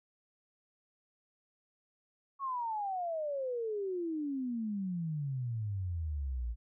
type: exponential sweep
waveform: sine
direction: down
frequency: 1119 to 55 Hz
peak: -33 dBFS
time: 2.39-6.56 s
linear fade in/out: 50 ms
effects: none